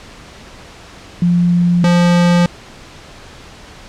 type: tone pair in turn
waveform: sine / square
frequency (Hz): 174.61 / 174.61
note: F3 / F3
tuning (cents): 0 / 0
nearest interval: unison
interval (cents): 0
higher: neither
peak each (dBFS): -9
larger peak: neither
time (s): 1.22-1.84 / 1.84-2.46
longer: neither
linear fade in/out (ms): 2
effects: pink hiss -37 dBFS RMS until 3.88 s + low-pass 6000 Hz 12 dB/octave